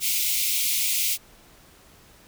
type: high-pass noise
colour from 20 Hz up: white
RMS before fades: -24 dBFS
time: 0-1.18 s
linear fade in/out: 50 ms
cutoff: 2100 Hz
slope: 96 dB/octave
effects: pink hiss -53 dBFS RMS until 2.27 s